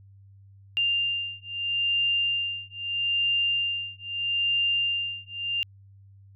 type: beating tone pair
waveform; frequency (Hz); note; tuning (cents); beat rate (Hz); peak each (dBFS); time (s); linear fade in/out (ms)
sine; 2794 / 2794.78; F7 / F7; 0 / +1; 0.78; -27; 0.77-5.63; 0
effects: added 98 Hz sine -49 dBFS peak until 6.35 s